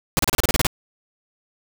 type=noise bursts; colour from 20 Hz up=pink; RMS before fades=-18 dBFS; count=10; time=0.17-0.668 s; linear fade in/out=0 ms; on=21 ms; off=32 ms; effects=none